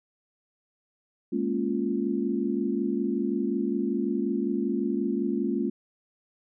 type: chord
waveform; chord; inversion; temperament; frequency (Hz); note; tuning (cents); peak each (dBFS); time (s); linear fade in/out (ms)
sine; Bb minor seventh; third; equal; 207.7 / 233.1 / 277.2 / 349.2; Ab3 / Bb3 / Db4 / F4; 0 / 0 / 0 / 0; -30; 1.32-5.7; 10
effects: none